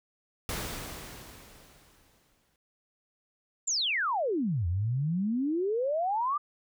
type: noise with exponential decay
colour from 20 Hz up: pink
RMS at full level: -33 dBFS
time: 0.49-2.56 s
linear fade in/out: 1 ms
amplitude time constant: 450 ms
type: exponential two-way sweep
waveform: sine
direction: down then up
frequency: 7580 to 82.41 to 1221 Hz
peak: -26 dBFS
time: 3.67-6.38 s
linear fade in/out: 10 ms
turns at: 4.67 s
effects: none